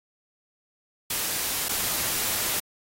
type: noise with dropouts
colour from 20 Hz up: white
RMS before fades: -27 dBFS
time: 1.1-2.6 s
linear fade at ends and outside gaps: 5 ms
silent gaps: 1.686-1.691 s
effects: AAC 48 kbps